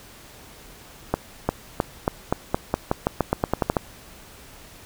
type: accelerating click train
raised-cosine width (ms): 1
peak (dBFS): -5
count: 16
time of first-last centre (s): 1.14-3.768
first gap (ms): 350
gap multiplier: 0.89
effects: pink hiss -46 dBFS RMS until 4.85 s